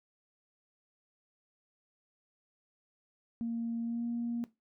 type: tone with pitch glide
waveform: sine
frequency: 231.7 to 235.9 Hz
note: A#3 to A#3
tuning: -10 to +21 cents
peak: -31 dBFS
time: 3.41-4.44 s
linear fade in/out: 0 ms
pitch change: +31 cents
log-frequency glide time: 3.82-4.05 s
effects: noise-tail reverb RT60 0.2 s tail -17 dB re dry + tanh soft clip ceiling -27 dBFS